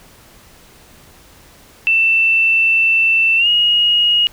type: tone with pitch glide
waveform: sine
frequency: 2670 to 2878 Hz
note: E7 to F#7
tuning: +22 to -49 cents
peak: -10 dBFS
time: 1.87-4.27 s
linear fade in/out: 0 ms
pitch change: +129 cents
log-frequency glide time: 3.37-3.48 s
effects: pink hiss -45 dBFS RMS until 4.32 s